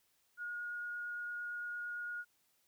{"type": "tone with vibrato", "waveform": "sine", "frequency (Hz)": 1438, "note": "F#6", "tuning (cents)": -50, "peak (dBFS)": -39, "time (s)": [0.37, 2.25], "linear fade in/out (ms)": 50, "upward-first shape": "triangle", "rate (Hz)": 8.8, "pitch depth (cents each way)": 8, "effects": ["white hiss -75 dBFS RMS until 2.67 s"]}